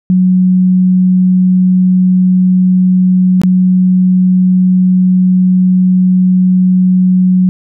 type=tone with dropouts; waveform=sine; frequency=183.9 Hz; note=F#3; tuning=10 cents flat; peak=-5 dBFS; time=0.1-7.49 s; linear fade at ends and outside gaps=0 ms; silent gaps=3.416-3.435 s; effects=none